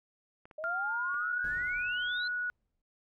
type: clicks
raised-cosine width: 0.5 ms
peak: -37 dBFS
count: 3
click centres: 0.455 / 0.512 / 1.143 s
type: exponential sweep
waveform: sine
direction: up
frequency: 604 to 4171 Hz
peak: -37 dBFS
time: 0.58-2.28 s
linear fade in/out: 5 ms
type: tone with pitch glide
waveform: sine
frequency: 1396.9 to 1463.8 Hz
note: F6 to F#6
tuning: 0 to -19 cents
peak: -31 dBFS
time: 0.64-2.5 s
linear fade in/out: 0 ms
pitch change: +81 cents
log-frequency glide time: 0.78-1.41 s
type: noise with exponential decay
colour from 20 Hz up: brown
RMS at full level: -44 dBFS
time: 1.44-2.82 s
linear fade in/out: 5 ms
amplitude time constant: 300 ms
effects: none